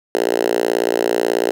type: tone with high-pass filter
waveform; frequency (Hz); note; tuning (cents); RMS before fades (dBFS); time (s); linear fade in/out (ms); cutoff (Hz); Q
5% pulse; 58.27; A#1; 0; -18; 0.15-1.51; 0; 400; 2.9
effects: none